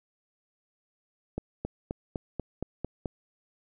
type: accelerating click train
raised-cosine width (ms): 2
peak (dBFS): -18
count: 8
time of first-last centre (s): 1.38-3.058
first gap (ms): 270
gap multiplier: 0.96
effects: none